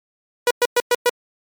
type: tone bursts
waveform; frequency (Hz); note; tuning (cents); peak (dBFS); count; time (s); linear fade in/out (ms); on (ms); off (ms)
sawtooth; 485.5; B4; -30; -9; 5; 0.47-1.095; 2; 37; 110
effects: MP3 96 kbps